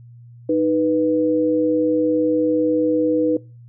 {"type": "tone pair together", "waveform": "sine", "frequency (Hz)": [310.4, 492.7], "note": ["D#4", "B4"], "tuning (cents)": [-4, -4], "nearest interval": "minor sixth", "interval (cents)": 800, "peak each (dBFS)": -18, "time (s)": [0.49, 3.37], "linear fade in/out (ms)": 5, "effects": ["noise-tail reverb RT60 0.3 s tail -22 dB re dry", "added 119 Hz sine -40 dBFS peak until 3.68 s"]}